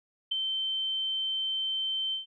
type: tone with ADSR envelope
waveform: sine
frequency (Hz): 3100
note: G7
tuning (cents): -20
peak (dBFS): -23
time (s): 0.31-2.26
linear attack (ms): 11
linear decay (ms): 4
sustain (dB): -5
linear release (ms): 130
effects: none